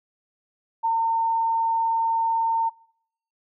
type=tone; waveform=sine; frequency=909 Hz; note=A#5; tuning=44 cents flat; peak=-19 dBFS; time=0.83-2.7 s; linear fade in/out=20 ms; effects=noise-tail reverb RT60 0.7 s tail -25 dB re dry